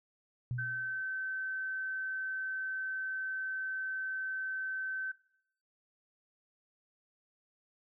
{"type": "tone with exponential decay", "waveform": "sine", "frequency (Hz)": 123.47, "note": "B2", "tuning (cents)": 0, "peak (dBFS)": -31, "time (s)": [0.51, 1.02], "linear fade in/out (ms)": 0, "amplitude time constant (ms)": 110}
{"type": "tone", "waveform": "sine", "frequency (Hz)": 1537, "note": "G6", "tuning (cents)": -35, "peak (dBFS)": -34, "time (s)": [0.58, 5.12], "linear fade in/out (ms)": 10}
{"effects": ["noise-tail reverb RT60 0.6 s tail -17 dB re dry"]}